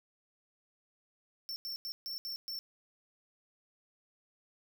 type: tone bursts at uneven times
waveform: square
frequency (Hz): 5410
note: E8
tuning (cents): +44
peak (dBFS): -38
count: 6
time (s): 1.49-1.56 / 1.65-1.76 / 1.85-1.92 / 2.06-2.18 / 2.25-2.36 / 2.48-2.59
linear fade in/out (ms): 0
effects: none